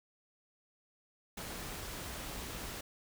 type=noise; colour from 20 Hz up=pink; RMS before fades=-43 dBFS; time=1.37-2.81 s; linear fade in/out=5 ms; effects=none